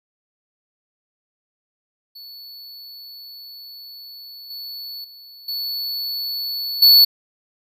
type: tone with level steps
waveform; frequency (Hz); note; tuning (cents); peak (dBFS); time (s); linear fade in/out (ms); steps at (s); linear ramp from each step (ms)
square; 4435; C#8; 0; -37 / -31 / -41 / -24 / -8; 2.15-7.05; 10; 4.5 / 5.04 / 5.48 / 6.82; 5
effects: none